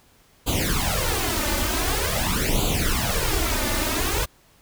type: noise with flanger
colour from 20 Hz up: pink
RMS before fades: -23 dBFS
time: 0.46-4.26 s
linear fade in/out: 20 ms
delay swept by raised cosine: 0.27 to 3.37 ms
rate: 0.46 Hz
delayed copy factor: +0.85
effects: pink hiss -57 dBFS RMS until 4.61 s